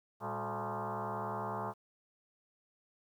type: tone with frequency modulation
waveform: sine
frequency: 114.7 Hz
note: A#2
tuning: 28 cents flat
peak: -35 dBFS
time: 0.2-1.74 s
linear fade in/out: 50 ms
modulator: 159 Hz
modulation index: 7.1
effects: 11-bit